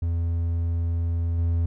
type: tone with level steps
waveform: triangle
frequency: 84.3 Hz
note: E2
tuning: 39 cents sharp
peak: -20 / -18 dBFS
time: 0.02-1.66 s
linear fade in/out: 5 ms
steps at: 1.38 s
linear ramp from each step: 5 ms
effects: none